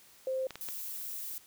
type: tone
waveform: sine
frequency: 523.3 Hz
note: C5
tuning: in tune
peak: -30 dBFS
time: 0.27-0.47 s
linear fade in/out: 2 ms
type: clicks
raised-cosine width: 0.2 ms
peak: -24 dBFS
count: 3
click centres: 0.507 / 0.556 / 0.687 s
type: noise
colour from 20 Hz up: violet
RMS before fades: -40 dBFS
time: 0.61-1.38 s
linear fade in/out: 0 ms
effects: white hiss -59 dBFS RMS until 1.46 s